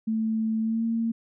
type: tone with pitch glide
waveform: sine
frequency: 221.2 to 228.2 Hz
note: A3 to A#3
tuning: +9 to -37 cents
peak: -23 dBFS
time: 0.07-1.12 s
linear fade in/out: 10 ms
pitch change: +54 cents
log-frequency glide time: 0.61-0.84 s
effects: none